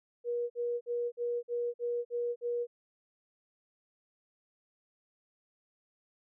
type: tone bursts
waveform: sine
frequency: 478.9 Hz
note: A#4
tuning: 47 cents sharp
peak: -30 dBFS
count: 8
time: 0.24-2.67 s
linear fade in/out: 50 ms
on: 260 ms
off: 50 ms
effects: none